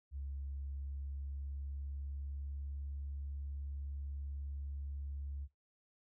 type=tone with pitch glide; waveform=sine; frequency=69.3 to 70.31 Hz; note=C#2 to C#2; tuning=0 to +25 cents; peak=-39 dBFS; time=0.11-5.48 s; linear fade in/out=50 ms; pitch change=+25 cents; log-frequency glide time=0.64-2.81 s; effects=noise-tail reverb RT60 0.2 s tail -21 dB re dry + tanh soft clip ceiling -35 dBFS